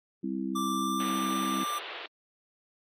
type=harmonic tone; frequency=65.6 Hz; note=C2; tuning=5 cents sharp; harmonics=3 / 4 / 5; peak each=-34 / -34 / -35 dBFS; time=0.23-1.64 s; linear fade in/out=10 ms
type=tone with pitch glide; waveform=square; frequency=1174.7 to 1184.9 Hz; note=D6 to D6; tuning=0 to +15 cents; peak=-31 dBFS; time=0.55-1.79 s; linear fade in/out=10 ms; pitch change=+15 cents; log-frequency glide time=0.72-1.02 s
type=band-pass noise; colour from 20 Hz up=white; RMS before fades=-41 dBFS; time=1-2.06 s; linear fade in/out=2 ms; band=350 to 3700 Hz; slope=48 dB/octave
effects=AAC 48 kbps